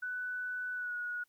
sine tone with pitch glide, 1491 to 1456.1 Hz, F#6 to F#6, +13 to -28 cents, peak -35 dBFS, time 0.02-1.24 s, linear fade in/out 10 ms, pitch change -41 cents, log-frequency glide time 0.74-0.95 s, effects white hiss -75 dBFS RMS until 1.28 s

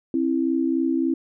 sine tone pair together, 266 / 329.5 Hz, C4 / E4, +29 / -1 cents, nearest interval major third, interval 370 cents, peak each -22 dBFS, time 0.14-1.14 s, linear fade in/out 2 ms, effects none

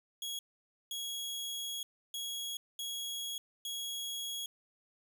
sawtooth tone bursts at uneven times, 3322 Hz, G#7, in tune, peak -34 dBFS, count 5, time 0.22-0.39 / 0.91-1.83 / 2.14-2.57 / 2.79-3.38 / 3.65-4.46 s, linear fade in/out 2 ms, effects none

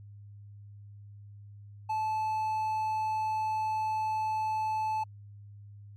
triangle tone, 870 Hz, A5, 20 cents flat, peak -26 dBFS, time 1.89-5.04 s, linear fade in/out 10 ms, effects added 102 Hz sine -46 dBFS peak until 5.96 s + MP3 64 kbps

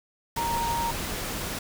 sine tone in noise, 932.3 Hz, A#5, in tune, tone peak -26 dBFS, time 0.37-0.91 s, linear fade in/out 5 ms, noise pink, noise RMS -32 dBFS, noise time 0.36-1.59 s, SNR +3 dB, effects none

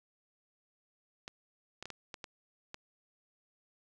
clicks, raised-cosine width 0.2 ms, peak -25 dBFS, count 7, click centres 1.279 / 1.826 / 1.856 / 1.903 / 2.142 / 2.242 / 2.744 s, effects none

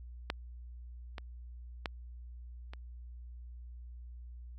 clicks, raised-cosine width 0.3 ms, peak -16 / -25 / -18 / -30 dBFS, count 4, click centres 0.301 / 1.182 / 1.858 / 2.735 s, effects added 60 Hz sine -45 dBFS peak until 4.58 s

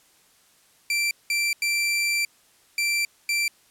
sawtooth tone bursts at uneven times, 2349 Hz, D7, in tune, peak -18 dBFS, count 5, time 0.9-1.11 / 1.3-1.53 / 1.62-2.25 / 2.78-3.05 / 3.29-3.48 s, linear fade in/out 2 ms, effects white hiss -59 dBFS RMS until 3.7 s + low-pass 12000 Hz 12 dB/octave

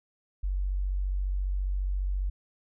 sine tone, 47.32 Hz, F#1, 40 cents sharp, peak -26 dBFS, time 0.43-2.3 s, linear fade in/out 10 ms, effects none

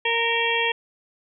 harmonic tone with a mistuned harmonic, 463.7 Hz, A#4, 9 cents flat, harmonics 1 / 2 / 4 / 5 / 6 / 7, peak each -27 / -27 / -27 / -27 / -27 / -27 dBFS, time 0.05-0.72 s, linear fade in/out 5 ms, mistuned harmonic 6, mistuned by -31 cents, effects none

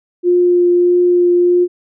sine tone with vibrato, 353.5 Hz, F4, 21 cents sharp, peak -8 dBFS, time 0.23-1.68 s, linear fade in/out 50 ms, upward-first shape triangle, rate 1.6 Hz, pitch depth 10 cents each way, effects none

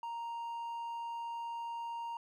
sine tone with hard clipping, 932.3 Hz, A#5, in tune, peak -39 dBFS, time 0.03-2.17 s, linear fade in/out 2 ms, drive 3 dB, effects none

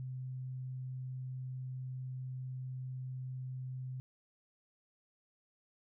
sine tone, 128.9 Hz, C3, 26 cents flat, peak -39 dBFS, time 0-4 s, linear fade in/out 0 ms, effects none

